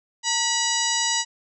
harmonic tone with a mistuned harmonic, 970 Hz, B5, 31 cents flat, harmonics 1 / 2 / 3 / 4 / 5 / 6 / 7 / 8, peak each -29 / -29 / -29 / -29 / -29 / -29 / -29 / -29 dBFS, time 0.23-1.25 s, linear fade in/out 50 ms, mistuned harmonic 1, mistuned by -100 cents, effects none

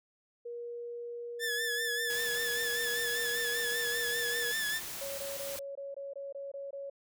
sine tone, 475.5 Hz, A#4, 34 cents sharp, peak -38 dBFS, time 0.45-4.52 s, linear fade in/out 10 ms
sawtooth tone with vibrato, 1734 Hz, A6, 26 cents flat, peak -28 dBFS, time 1.39-4.81 s, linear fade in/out 50 ms, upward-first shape sine, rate 5.1 Hz, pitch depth 55 cents each way
white noise, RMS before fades -41 dBFS, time 2.1-5.59 s, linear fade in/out 0 ms
sine tone bursts, 556 Hz, C#5, 5 cents sharp, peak -38 dBFS, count 10, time 5.01-6.899 s, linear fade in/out 5 ms, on 170 ms, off 21 ms
effects none

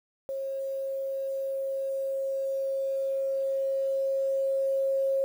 sine tone with level ramp, 541 Hz, C#5, 42 cents flat, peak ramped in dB -30 to -23 dBFS, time 0.29-5.24 s, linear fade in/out 0 ms, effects 9-bit

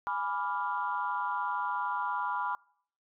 sine chord, G# diminished seventh, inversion none, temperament equal, 830.6 / 987.8 / 1174.7 / 1396.9 Hz, G#5 / B5 / D6 / F6, 0 / 0 / 0 / 0 cents, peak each -37 / -32 / -37 / -37 dBFS, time 0.07-2.55 s, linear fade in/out 0 ms, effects noise-tail reverb RT60 0.6 s tail -25 dB re dry + tanh soft clip ceiling -19 dBFS

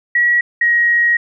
sine tone pair in turn, 1920 / 1891.4 Hz, B6 / A#6, -49 / +25 cents, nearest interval unison, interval 26 cents, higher first, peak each -10 dBFS, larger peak neither, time 0.15-0.41 / 0.61-1.17 s, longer second, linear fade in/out 5 ms, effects none

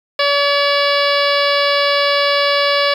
harmonic tone, 570 Hz, C#5, 48 cents sharp, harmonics 1 / 2 / 3 / 4 / 5 / 6 / 7 / 8 / 9, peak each -16 / -19 / -21 / -22 / -23 / -24 / -24 / -25 / -26 dBFS, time 0.19-2.94 s, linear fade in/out 5 ms, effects 7-bit

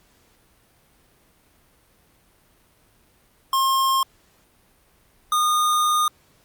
square tone pair in turn, 1068 / 1223.9 Hz, C6 / D#6, +35 / -29 cents, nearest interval major second, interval 236 cents, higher second, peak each -18 dBFS, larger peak neither, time 3.53-4.03 / 5.32-6.08 s, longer second, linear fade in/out 2 ms, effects pink hiss -59 dBFS RMS until 6.44 s + Opus 48 kbps

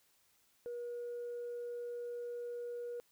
sine tone, 480 Hz, B4, 49 cents flat, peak -38 dBFS, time 0.66-3 s, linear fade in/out 0 ms, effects tanh soft clip ceiling -37 dBFS + white hiss -72 dBFS RMS until 3.11 s

